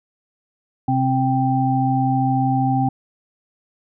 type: tone cluster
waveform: sine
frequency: 130 / 262.8 / 785 Hz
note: C3 / C4 / G5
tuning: -11 / +8 / +2 cents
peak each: -20 dBFS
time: 0.88-2.89 s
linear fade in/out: 5 ms
effects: none